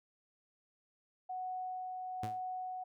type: tone with tremolo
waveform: sine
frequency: 740 Hz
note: F#5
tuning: in tune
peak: -37 dBFS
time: 1.29-2.84 s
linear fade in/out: 10 ms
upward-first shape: sine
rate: 1.1 Hz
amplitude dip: 25%
type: tone with exponential decay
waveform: sawtooth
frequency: 110 Hz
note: A2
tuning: in tune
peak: -33 dBFS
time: 2.23-2.41 s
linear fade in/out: 5 ms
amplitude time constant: 39 ms
effects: none